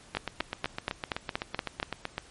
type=two click trains; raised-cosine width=0.3 ms; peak=-12 / -15 dBFS; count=8 / 17; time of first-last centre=0.17-1.829 / 0.15-2.18 s; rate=4.22 / 7.88 Hz; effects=pink hiss -54 dBFS RMS until 2.3 s + MP3 48 kbps